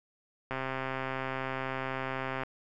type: click train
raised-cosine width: 0.5 ms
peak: -19 dBFS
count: 255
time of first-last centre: 0.51-2.434 s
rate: 132 Hz
effects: none